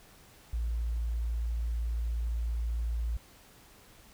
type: tone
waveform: sine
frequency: 57.4 Hz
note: A#1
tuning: 26 cents flat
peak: -28 dBFS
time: 0.53-3.17 s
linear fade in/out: 5 ms
effects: tanh soft clip ceiling -24 dBFS + pink hiss -57 dBFS RMS until 4.13 s